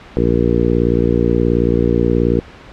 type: harmonic tone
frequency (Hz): 58.6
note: A#1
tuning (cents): +10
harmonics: 1 / 2 / 3 / 4 / 5 / 6 / 7 / 8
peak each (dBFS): -20 / -20 / -20 / -20 / -20 / -20 / -20 / -20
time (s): 0.17-2.4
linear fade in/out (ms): 0
effects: pink hiss -38 dBFS RMS until 2.72 s + low-pass 3000 Hz 12 dB/octave